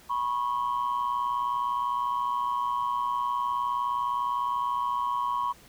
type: tone pair together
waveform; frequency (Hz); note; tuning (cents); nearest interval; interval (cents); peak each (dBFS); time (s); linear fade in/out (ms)
sine; 977 / 1096.6; B5 / C#6; -19 / -19; major second; 200; -27; 0.09-5.53; 20
effects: tanh soft clip ceiling -21 dBFS + pink hiss -54 dBFS RMS until 5.68 s